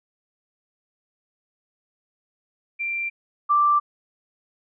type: tone pair in turn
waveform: sine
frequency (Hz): 2363 / 1175.4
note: D7 / D6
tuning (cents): +10 / +1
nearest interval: octave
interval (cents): 1209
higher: first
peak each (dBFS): -24 / -15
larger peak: second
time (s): 2.79-3.1 / 3.49-3.8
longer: neither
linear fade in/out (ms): 20
effects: none